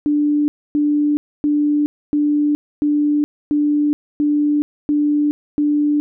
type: tone bursts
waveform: sine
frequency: 294.9 Hz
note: D4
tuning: 7 cents sharp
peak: -13 dBFS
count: 9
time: 0.06-6 s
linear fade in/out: 0 ms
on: 420 ms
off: 270 ms
effects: none